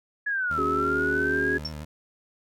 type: linear two-way sweep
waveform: sine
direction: down then up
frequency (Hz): 1704 to 1269 to 1675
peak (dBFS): -24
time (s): 0.26-1.58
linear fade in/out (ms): 10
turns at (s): 0.63
type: tone with vibrato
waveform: 20% pulse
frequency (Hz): 76.6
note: D#2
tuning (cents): -27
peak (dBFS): -30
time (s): 0.5-1.85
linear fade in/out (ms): 10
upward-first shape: square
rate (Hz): 6.1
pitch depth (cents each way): 47
type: chord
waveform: sine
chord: C# suspended fourth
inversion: none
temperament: equal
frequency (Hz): 277.2 / 370 / 415.3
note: C#4 / F#4 / G#4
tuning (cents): 0 / 0 / 0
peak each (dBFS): -30 / -30 / -30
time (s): 0.57-1.59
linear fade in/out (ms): 20
type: tone with exponential decay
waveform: sine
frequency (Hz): 5440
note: F8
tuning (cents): -46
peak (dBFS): -25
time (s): 1.65-1.73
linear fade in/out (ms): 5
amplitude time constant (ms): 17
effects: none